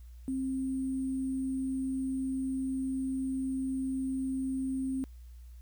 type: tone with sample-and-hold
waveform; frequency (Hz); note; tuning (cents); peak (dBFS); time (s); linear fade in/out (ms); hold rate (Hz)
sine; 264; C4; +16; -30; 0.28-5.04; 0; 8820
effects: added 60 Hz sine -46 dBFS peak until 5.61 s + white hiss -69 dBFS RMS until 5.61 s